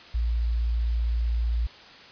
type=tone; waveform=sine; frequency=57.7 Hz; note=A#1; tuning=17 cents flat; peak=-22 dBFS; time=0.14-1.67 s; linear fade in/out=10 ms; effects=white hiss -47 dBFS RMS until 2.11 s + resampled to 11025 Hz